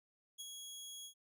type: tone with ADSR envelope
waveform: 20% pulse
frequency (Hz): 3320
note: G#7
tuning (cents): -1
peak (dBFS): -38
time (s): 0.38-1.14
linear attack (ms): 25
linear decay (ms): 23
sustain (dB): -4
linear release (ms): 87
effects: none